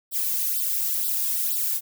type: noise with flanger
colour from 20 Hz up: violet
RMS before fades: -25 dBFS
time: 0.11-1.81 s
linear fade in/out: 50 ms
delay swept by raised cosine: 0.22 to 1.92 ms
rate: 2.1 Hz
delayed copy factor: +0.95
effects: none